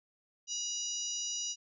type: harmonic tone with a mistuned harmonic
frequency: 972 Hz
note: B5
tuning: 28 cents flat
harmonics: 3 / 4 / 5 / 6 / 7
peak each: -42 / -46 / -44 / -36 / -44 dBFS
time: 0.47-1.56 s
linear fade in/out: 50 ms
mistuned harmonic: 3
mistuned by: -23 cents
effects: none